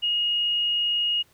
sine tone, 2871 Hz, F7, 47 cents sharp, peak -21 dBFS, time 0.02-1.23 s, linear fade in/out 20 ms, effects pink hiss -60 dBFS RMS until 1.33 s

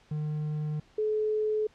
triangle / sine tone pair in turn, 151.7 / 429.1 Hz, D#3 / A4, -44 / -43 cents, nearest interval octave + tritone, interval 1801 cents, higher second, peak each -27 / -25 dBFS, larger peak second, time 0.11-0.8 / 0.98-1.67 s, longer neither, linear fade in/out 5 ms, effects pink hiss -61 dBFS RMS until 1.74 s + low-pass 5000 Hz 12 dB/octave

